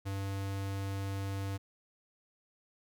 square tone, 98 Hz, G2, in tune, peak -35 dBFS, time 0.05-1.58 s, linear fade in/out 20 ms, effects none

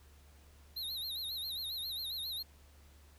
square tone with vibrato, 3949 Hz, B7, 1 cent flat, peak -38 dBFS, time 0.76-2.43 s, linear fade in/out 10 ms, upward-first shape sine, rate 7.4 Hz, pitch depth 130 cents each way, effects added 72 Hz sine -58 dBFS peak until 3.18 s + pink hiss -65 dBFS RMS until 3.18 s

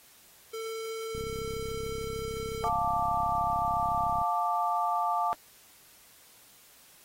square tone, 447 Hz, A4, 27 cents sharp, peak -35 dBFS, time 0.53-2.69 s, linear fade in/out 10 ms
click train, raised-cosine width 5 ms, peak -28 dBFS, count 104, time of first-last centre 1.15-4.215 s, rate 33.6 Hz
sine chord, D minor, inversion first, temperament just, 704.8 / 881 / 1174.7 Hz, F5 / A5 / D6, +16 / +2 / 0 cents, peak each -30 dBFS, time 2.64-5.33 s, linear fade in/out 0 ms
effects white hiss -57 dBFS RMS until 7.04 s + AAC 48 kbps

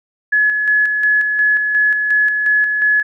sine tone with tremolo, 1700 Hz, G#6, 40 cents sharp, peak -10 dBFS, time 0.32-3.03 s, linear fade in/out 10 ms, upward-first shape square, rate 2.8 Hz, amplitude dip 40%, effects none

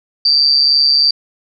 sine tone with amplitude modulation, 4684 Hz, D8, 5 cents flat, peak -5 dBFS, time 0.25-1.11 s, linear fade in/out 5 ms, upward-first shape sine, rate 143 Hz, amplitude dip 75%, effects none

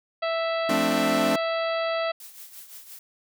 harmonic tone, 659 Hz, E5, 1 cent flat, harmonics 1 / 2 / 3 / 4 / 5 / 6 / 7, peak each -25 / -31 / -35 / -37 / -39 / -41 / -42 dBFS, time 0.22-2.12 s, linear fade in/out 10 ms
sawtooth chord, D minor seventh, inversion first, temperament equal with one note detuned, 174.61 / 220 / 261.6 / 296.2 Hz, F3 / A3 / C4 / D4, 0 / 0 / 0 / +15 cents, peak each -29 / -24 / -23 / -23 dBFS, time 0.69-1.36 s, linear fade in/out 5 ms
blue noise with tremolo, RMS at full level -41 dBFS, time 2.2-2.99 s, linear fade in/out 2 ms, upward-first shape triangle, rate 5.8 Hz, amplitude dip 70%
effects none

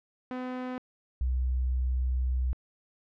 sawtooth / sine tone pair in turn, 253.2 / 63.3 Hz, B3 / B1, +43 / +43 cents, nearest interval 2 octaves, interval 2400 cents, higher first, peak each -29 / -25 dBFS, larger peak second, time 0.31-0.78 / 1.21-2.53 s, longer second, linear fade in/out 0 ms, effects low-pass 2000 Hz 12 dB/octave

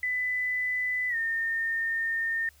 sine tone with pitch glide, 1999 to 1822.5 Hz, B6 to A#6, +20 to -40 cents, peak -26 dBFS, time 0.03-2.49 s, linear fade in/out 2 ms, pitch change -160 cents, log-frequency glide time 1.09-1.16 s, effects added 72 Hz sine -59 dBFS peak until 2.6 s + white hiss -61 dBFS RMS until 2.6 s

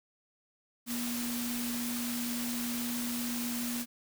sine tone in noise, 240 Hz, B3, 49 cents flat, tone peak -34 dBFS, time 0.86-3.86 s, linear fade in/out 50 ms, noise white, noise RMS -38 dBFS, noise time 0.86-3.86 s, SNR +1 dB, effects none

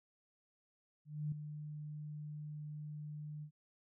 sine tone with ADSR envelope, 150.2 Hz, D3, 39 cents sharp, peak -34 dBFS, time 1.05-3.51 s, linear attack 270 ms, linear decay 3 ms, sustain -9 dB, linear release 84 ms, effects none

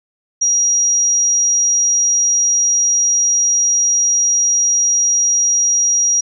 sine tone, 5730 Hz, F8, 44 cents sharp, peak -11 dBFS, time 0.41-6.21 s, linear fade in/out 10 ms, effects none

